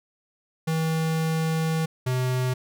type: tone pair in turn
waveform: square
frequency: 160.7 / 127.55 Hz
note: E3 / C3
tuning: -44 / -44 cents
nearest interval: major third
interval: 400 cents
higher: first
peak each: -23 dBFS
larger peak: neither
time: 0.67-1.86 / 2.06-2.54 s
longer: first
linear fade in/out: 10 ms
effects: none